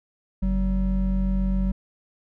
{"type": "tone pair together", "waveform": "triangle", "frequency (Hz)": [47.38, 189.7], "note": ["F#1", "F#3"], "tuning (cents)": [42, 43], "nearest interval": "2 octaves", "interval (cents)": 2401, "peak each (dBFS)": [-20, -22], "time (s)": [0.42, 1.72], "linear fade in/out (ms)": 10, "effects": []}